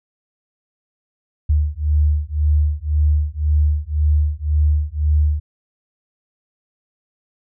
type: beating tone pair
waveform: sine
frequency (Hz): 74.2 / 76.1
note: D2 / D#2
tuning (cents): +18 / -38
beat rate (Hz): 1.9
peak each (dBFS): -17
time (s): 1.49-5.4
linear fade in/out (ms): 10
effects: none